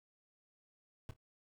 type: noise with echo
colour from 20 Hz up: brown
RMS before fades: -44 dBFS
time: 1.09-1.11 s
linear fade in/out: 0 ms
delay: 27 ms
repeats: 2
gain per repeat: -14 dB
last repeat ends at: 1.164 s
effects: none